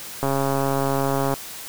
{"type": "click train", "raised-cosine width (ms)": 1, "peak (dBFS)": -9, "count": 153, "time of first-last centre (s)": [0.23, 1.339], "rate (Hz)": 137, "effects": ["white hiss -36 dBFS RMS until 1.68 s"]}